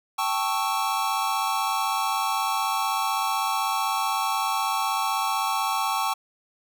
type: chord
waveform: square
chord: A dominant seventh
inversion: third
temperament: equal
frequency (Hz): 784 / 880 / 1108.7 / 1318.5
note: G5 / A5 / C#6 / E6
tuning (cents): 0 / 0 / 0 / 0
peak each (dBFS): -30 / -29 / -28 / -33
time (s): 0.18-6.14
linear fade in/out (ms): 10
effects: none